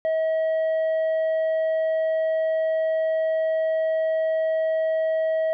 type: tone with tanh clipping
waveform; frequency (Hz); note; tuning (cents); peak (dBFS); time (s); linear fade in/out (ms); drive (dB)
sine; 640; D#5; +49; -21; 0.05-5.53; 0; 4
effects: none